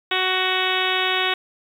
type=harmonic tone; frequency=372.2 Hz; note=F#4; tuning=10 cents sharp; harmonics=1 / 2 / 3 / 4 / 5 / 6 / 7 / 8 / 9 / 10; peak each=-28 / -28 / -28 / -28 / -28 / -28 / -28 / -28 / -28 / -28 dBFS; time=0.11-1.34 s; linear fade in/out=5 ms; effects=8-bit